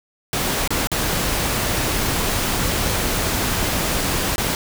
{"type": "noise with dropouts", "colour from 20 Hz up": "pink", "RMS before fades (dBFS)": -21, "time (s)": [0.33, 4.55], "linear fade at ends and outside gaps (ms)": 1, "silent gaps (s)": [[0.676, 0.705], [0.872, 0.916], [4.36, 4.38]], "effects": []}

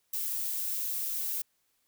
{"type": "noise", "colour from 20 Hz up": "violet", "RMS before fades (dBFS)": -33, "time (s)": [0.13, 1.42], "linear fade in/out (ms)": 5, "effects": ["white hiss -74 dBFS RMS until 1.87 s"]}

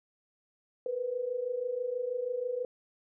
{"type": "tone pair together", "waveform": "sine", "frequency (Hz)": [474.8, 501], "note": ["A#4", "B4"], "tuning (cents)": [32, 25], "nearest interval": "minor second", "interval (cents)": 93, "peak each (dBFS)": [-36, -32], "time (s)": [0.86, 2.65], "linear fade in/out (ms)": 2, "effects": []}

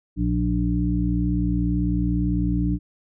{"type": "harmonic tone with a mistuned harmonic", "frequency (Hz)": 59, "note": "A#1", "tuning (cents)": 22, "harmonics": [1, 2, 3, 5], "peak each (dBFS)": [-24, -27, -24, -25], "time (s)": [0.16, 2.79], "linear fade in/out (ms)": 50, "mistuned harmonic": 2, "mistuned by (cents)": -16, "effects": []}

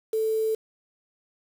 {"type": "tone with quantisation", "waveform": "sine", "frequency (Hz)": 440, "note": "A4", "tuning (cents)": 0, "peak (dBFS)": -22, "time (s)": [0.13, 0.55], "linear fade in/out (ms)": 5, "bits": 7, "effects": []}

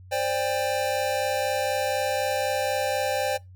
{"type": "chord", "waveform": "square", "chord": "C suspended second", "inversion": "none", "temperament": "equal with one note detuned", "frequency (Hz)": [523.3, 587.3, 798.6], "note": ["C5", "D5", "G5"], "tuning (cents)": [0, 0, 32], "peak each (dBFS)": -29, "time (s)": [0.11, 3.38], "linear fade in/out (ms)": 20, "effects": ["noise-tail reverb RT60 0.2 s tail -22 dB re dry", "added 92 Hz sine -44 dBFS peak until 3.55 s"]}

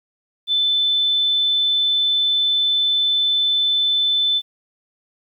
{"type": "tone", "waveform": "sine", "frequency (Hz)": 3520, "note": "A7", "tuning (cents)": 0, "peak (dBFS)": -15, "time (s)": [0.47, 4.42], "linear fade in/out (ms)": 50, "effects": ["9-bit"]}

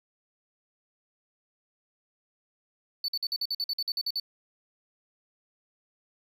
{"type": "tone bursts", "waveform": "triangle", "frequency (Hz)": 4489, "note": "C#8", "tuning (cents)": 21, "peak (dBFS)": -26, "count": 13, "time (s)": [3.04, 4.199], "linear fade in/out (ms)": 2, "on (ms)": 43, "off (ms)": 50, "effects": []}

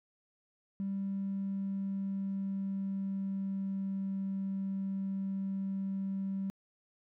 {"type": "tone with pitch glide", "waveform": "triangle", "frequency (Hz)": [196, 193.97], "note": ["G3", "G3"], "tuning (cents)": [0, -18], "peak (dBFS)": -29, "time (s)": [0.8, 6.5], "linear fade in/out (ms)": 0, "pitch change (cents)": -18, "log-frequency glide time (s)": [0.93, 4.19], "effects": ["tanh soft clip ceiling -30 dBFS"]}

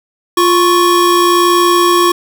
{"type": "tone pair together", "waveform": "square", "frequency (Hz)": [349.2, 1108.6], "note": ["F4", "C#6"], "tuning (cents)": [0, 0], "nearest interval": "octave + minor sixth", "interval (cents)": 2000, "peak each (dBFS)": -11, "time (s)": [0.37, 2.12], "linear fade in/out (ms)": 5, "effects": []}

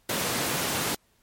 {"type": "high-pass noise", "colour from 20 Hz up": "pink", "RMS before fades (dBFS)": -28, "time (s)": [0.09, 0.95], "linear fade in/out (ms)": 5, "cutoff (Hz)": 160, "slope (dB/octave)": 12, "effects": ["pink hiss -66 dBFS RMS until 1.22 s", "MP3 64 kbps"]}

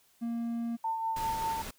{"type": "tone", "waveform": "triangle", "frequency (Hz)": 233.1, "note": "A#3", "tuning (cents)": 0, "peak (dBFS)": -29, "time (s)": [0.21, 0.77], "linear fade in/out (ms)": 20}
{"type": "tone with tremolo", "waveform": "sine", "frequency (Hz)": 898, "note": "A5", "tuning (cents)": 35, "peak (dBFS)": -28, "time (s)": [0.84, 1.62], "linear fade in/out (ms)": 5, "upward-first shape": "sine", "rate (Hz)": 5.1, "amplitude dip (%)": 40}
{"type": "noise", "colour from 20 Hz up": "pink", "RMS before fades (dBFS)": -41, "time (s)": [1.16, 1.71], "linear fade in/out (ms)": 5}
{"effects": ["white hiss -66 dBFS RMS until 1.78 s"]}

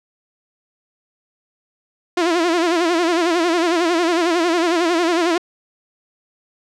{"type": "tone with vibrato", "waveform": "sawtooth", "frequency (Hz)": 340.5, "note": "F4", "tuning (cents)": -44, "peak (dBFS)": -11, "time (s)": [2.17, 5.38], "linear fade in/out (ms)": 5, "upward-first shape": "sine", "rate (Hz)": 11, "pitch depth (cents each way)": 100, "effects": ["low-pass 6000 Hz 12 dB/octave"]}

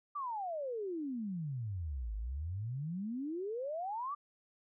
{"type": "exponential two-way sweep", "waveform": "sine", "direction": "down then up", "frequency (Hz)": [1200, 50.4, 1200], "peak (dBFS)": -36, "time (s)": [0.15, 4.15], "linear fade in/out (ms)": 10, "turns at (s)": 2.15, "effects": []}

